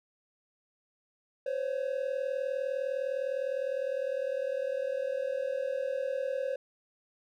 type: tone pair together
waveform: triangle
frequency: 514.6 / 554.4 Hz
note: C5 / C#5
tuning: -29 / 0 cents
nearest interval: minor second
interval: 129 cents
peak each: -31 / -31 dBFS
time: 1.46-6.56 s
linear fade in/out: 5 ms
effects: none